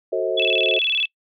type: chord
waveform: sine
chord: F# diminished seventh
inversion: none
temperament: just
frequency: 370 / 444 / 532.8 / 639.4 Hz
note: F#4 / A4 / C5 / Eb5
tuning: 0 / +16 / +31 / +47 cents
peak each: -25 dBFS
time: 0.12-0.79 s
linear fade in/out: 10 ms
type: tone with vibrato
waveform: sine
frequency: 2996 Hz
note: F#7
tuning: 21 cents sharp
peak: -18 dBFS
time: 0.37-1.06 s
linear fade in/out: 10 ms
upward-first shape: square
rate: 19 Hz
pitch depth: 220 cents each way
effects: noise-tail reverb RT60 0.1 s tail -24 dB re dry